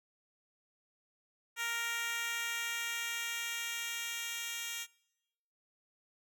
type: tone with high-pass filter sweep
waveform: 10% pulse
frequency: 466.2 Hz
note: A#4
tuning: in tune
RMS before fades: -38 dBFS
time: 1.56-4.87 s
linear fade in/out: 50 ms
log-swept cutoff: 1500 to 3200 Hz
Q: 0.93
effects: noise-tail reverb RT60 0.9 s tail -24 dB re dry